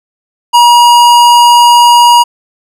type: tone with hard clipping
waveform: sine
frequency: 956 Hz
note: A#5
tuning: 43 cents sharp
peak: -3 dBFS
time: 0.53-2.24 s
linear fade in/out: 20 ms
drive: 17 dB
effects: none